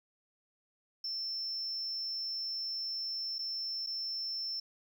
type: tone with dropouts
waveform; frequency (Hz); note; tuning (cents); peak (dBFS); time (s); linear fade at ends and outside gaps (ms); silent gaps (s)
triangle; 5350; E8; +25; -32; 1.04-4.6; 5; 3.384-3.39 / 3.864-3.87
effects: tanh soft clip ceiling -32 dBFS + 12-bit